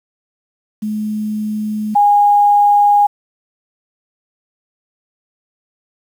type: tone pair in turn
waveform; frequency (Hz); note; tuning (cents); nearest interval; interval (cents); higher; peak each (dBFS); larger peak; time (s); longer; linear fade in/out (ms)
sine; 213.1 / 820.5; G#3 / G#5; +45 / -21; octave + major seventh; 2334; second; -17 / -7; second; 0.82-1.95 / 1.95-3.07; first; 10
effects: 7-bit